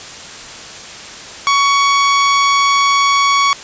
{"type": "tone", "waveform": "sawtooth", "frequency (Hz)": 1120, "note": "C#6", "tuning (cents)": 18, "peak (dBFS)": -6, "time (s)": [1.47, 3.53], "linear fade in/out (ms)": 0, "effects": ["white hiss -31 dBFS RMS until 3.63 s", "resampled to 16000 Hz"]}